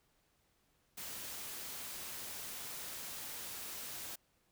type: noise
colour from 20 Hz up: white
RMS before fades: -45 dBFS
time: 0.97-4.16 s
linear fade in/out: 10 ms
effects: pink hiss -75 dBFS RMS until 4.51 s